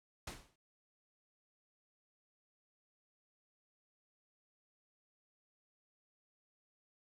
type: noise with exponential decay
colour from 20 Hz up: pink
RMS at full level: -41 dBFS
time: 0.27-0.56 s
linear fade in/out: 5 ms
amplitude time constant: 62 ms
effects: low-pass 10000 Hz 12 dB/octave